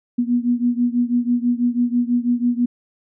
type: beating tone pair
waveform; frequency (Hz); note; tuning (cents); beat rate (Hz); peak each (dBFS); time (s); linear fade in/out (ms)
sine; 240 / 246.1; B3 / B3; -49 / -6; 6.1; -18 / -20; 0.18-2.66; 10
effects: none